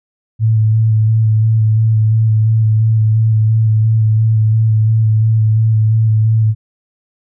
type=tone with vibrato; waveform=sine; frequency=110.1 Hz; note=A2; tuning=2 cents sharp; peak=-8 dBFS; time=0.39-6.55 s; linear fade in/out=50 ms; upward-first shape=square; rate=2.9 Hz; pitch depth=17 cents each way; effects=none